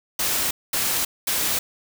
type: noise bursts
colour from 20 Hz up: white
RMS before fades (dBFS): -23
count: 3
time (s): 0.19-1.59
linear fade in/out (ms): 5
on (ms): 320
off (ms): 220
effects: none